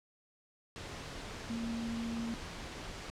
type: tone in noise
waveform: sine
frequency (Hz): 230.5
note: A#3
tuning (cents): -19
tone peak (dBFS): -35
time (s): 1.5-2.34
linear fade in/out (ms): 0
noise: pink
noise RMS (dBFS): -44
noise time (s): 0.76-3.1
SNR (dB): +6
effects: low-pass 6000 Hz 12 dB/octave